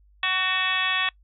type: harmonic tone with a mistuned harmonic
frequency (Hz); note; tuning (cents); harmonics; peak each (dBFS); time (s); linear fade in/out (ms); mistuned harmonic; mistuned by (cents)
374.5; F#4; +21; 2 / 3 / 4 / 5 / 6 / 7 / 8 / 9 / 10; -36 / -29 / -35 / -27 / -34 / -27 / -39 / -27 / -38; 0.23-1.09; 2; 5; -32
effects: noise-tail reverb RT60 0.1 s tail -24 dB re dry + added 50 Hz sine -54 dBFS peak until 1.23 s